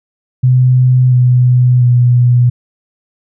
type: tone with pitch steps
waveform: sine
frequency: 127.1 / 124.84 / 122.63 Hz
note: C3 / B2 / B2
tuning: -50 / +19 / -12 cents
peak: -5 dBFS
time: 0.43-2.5 s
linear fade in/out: 10 ms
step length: 690 ms
effects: none